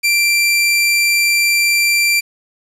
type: tone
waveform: sawtooth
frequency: 2357 Hz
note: D7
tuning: 6 cents sharp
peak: -8 dBFS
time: 0.03-2.21 s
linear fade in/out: 20 ms
effects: resampled to 32000 Hz + 7-bit